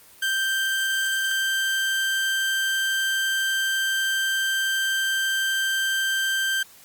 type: tone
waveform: 30% pulse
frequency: 1568 Hz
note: G6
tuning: in tune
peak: -19 dBFS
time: 0.22-6.63 s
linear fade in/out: 5 ms
effects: white hiss -50 dBFS RMS until 6.84 s + Opus 24 kbps